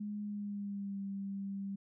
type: tone with pitch glide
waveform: sine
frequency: 207.7 to 197.06 Hz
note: G#3 to G3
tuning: 0 to +9 cents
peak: -37 dBFS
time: 0-1.76 s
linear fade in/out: 10 ms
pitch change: -91 cents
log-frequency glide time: 0.22-1 s
effects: none